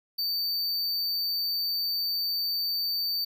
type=tone; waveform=square; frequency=4587 Hz; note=D8; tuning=42 cents flat; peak=-27 dBFS; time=0.18-3.25 s; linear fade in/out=10 ms; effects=none